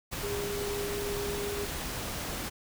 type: tone in noise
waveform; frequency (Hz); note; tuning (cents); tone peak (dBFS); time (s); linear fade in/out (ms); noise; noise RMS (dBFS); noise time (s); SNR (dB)
sine; 406.9; G#4; -35; -33; 0.22-1.66; 20; pink; -36; 0.11-2.5; 0
effects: none

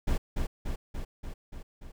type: noise with echo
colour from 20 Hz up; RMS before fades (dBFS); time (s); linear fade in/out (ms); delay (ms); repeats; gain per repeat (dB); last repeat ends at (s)
brown; -26; 0.07-0.18; 10; 290; 6; -3; 1.92
effects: none

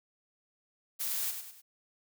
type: noise with echo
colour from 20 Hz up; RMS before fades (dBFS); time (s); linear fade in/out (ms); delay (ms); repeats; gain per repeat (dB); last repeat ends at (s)
blue; -34; 0.99-1.32; 20; 100; 3; -7; 1.62
effects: none

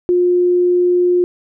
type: tone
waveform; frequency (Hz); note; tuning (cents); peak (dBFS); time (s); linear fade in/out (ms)
sine; 356.1; F4; +34; -10; 0.09-1.24; 0
effects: none

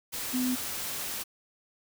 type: tone in noise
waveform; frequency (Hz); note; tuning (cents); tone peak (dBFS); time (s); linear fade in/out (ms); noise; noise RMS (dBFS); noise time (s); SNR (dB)
sine; 252.8; B3; +41; -26; 0.33-0.56; 20; white; -35; 0.12-1.24; +6
effects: none

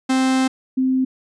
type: tone pair in turn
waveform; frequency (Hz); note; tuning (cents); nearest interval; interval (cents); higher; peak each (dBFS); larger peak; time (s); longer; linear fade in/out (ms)
45% pulse / sine; 261.6 / 260.2; C4 / C4; 0 / -9; unison; 9; first; -15 / -15; neither; 0.09-0.48 / 0.77-1.05; first; 10
effects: resampled to 22050 Hz

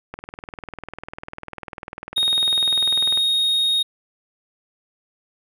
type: click train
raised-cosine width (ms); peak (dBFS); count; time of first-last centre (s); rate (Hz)
0.5; -17; 62; 0.14-3.175; 20.1
type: tone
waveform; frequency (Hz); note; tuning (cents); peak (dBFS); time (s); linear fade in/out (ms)
triangle; 3729; A#7; 0; -15; 2.16-3.83; 10
effects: none

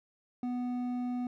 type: tone with hard clipping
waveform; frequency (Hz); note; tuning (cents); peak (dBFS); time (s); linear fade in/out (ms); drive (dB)
triangle; 246.9; B3; 0; -33; 0.43-1.27; 2; 10
effects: none

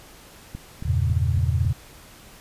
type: click train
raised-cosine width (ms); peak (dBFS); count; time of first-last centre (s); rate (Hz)
5; -20; 5; 0.55-1.649; 3.64
type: chord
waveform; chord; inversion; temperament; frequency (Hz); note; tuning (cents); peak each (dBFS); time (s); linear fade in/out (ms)
sine; E diminished seventh; none; equal; 82.41 / 98 / 116.54 / 138.59; E2 / G2 / Bb2 / Db3; 0 / 0 / 0 / 0; -22 / -26 / -24 / -27; 0.85-1.73; 10
effects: pink hiss -47 dBFS RMS until 2.4 s + resampled to 32000 Hz

